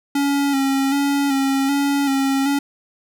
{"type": "tone with vibrato", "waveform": "square", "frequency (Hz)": 276.6, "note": "C#4", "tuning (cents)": -4, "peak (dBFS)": -17, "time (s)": [0.15, 2.59], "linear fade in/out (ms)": 5, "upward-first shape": "square", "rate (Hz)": 1.3, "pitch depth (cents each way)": 31, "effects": []}